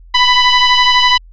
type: tone with frequency modulation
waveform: sine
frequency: 1000 Hz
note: B5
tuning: 21 cents sharp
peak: -7 dBFS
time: 0.14-1.18 s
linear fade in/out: 10 ms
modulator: 994 Hz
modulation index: 3.2
effects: added 42 Hz sine -36 dBFS peak until 1.32 s